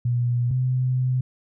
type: tone pair in turn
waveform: sine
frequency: 121.2 / 127.74 Hz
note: B2 / C3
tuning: -32 / -41 cents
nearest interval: minor second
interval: 91 cents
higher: second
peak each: -19 dBFS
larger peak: neither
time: 0.05-0.51 / 0.51-1.21 s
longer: second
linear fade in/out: 5 ms
effects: none